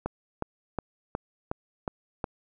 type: click train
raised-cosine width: 1 ms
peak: -15 dBFS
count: 7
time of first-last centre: 0.06-2.242 s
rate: 2.75 Hz
effects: none